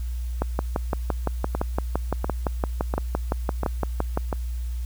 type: two click trains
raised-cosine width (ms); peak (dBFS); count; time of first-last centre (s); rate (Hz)
1; -11 / -9; 5 / 23; 1.55-4.328 / 0.42-4.174; 1.44 / 5.86
effects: added 60 Hz sine -26 dBFS peak until 4.85 s + white hiss -51 dBFS RMS until 4.85 s